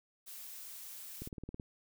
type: noise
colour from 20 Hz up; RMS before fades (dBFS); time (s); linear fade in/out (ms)
blue; -48; 0.26-1.29; 20
type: click train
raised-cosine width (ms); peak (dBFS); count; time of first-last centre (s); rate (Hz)
3; -30; 8; 1.22-1.598; 18.5
effects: none